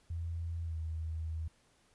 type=tone with pitch glide; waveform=sine; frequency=83.7 to 80.24 Hz; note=E2 to E2; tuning=+27 to -46 cents; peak=-35 dBFS; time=0.1-1.48 s; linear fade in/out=5 ms; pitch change=-73 cents; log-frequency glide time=0.63-0.76 s; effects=pink hiss -69 dBFS RMS until 1.94 s + resampled to 24000 Hz